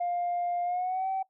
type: tone with pitch glide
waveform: sine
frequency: 703 to 766.6 Hz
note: F5 to G5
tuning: +11 to -39 cents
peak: -26 dBFS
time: 0-1.23 s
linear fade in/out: 10 ms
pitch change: +150 cents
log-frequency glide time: 0.64-1.08 s
effects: noise-tail reverb RT60 0.1 s tail -19 dB re dry + tanh soft clip ceiling -24 dBFS